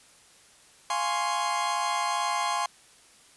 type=chord; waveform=40% pulse; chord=Db major seventh; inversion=first; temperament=equal; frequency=698.5 / 830.6 / 1046.5 / 1108.7 Hz; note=F5 / Ab5 / C6 / Db6; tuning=0 / 0 / 0 / 0 cents; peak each=-33 / -30 / -28 / -34 dBFS; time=0.9-2.66 s; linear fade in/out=2 ms; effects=white hiss -56 dBFS RMS until 3.36 s + resampled to 24000 Hz